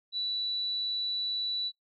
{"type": "tone", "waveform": "sine", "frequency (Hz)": 3951, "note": "B7", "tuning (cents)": 0, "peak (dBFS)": -29, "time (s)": [0.12, 1.72], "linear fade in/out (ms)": 50, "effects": ["noise-tail reverb RT60 0.2 s tail -26 dB re dry"]}